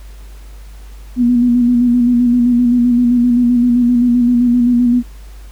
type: tone with vibrato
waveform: sine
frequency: 242.6 Hz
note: B3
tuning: 31 cents flat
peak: -8 dBFS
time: 1.16-5.03 s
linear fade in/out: 50 ms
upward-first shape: square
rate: 7.7 Hz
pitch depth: 29 cents each way
effects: added 50 Hz sine -31 dBFS peak until 5.51 s + pink hiss -46 dBFS RMS until 5.51 s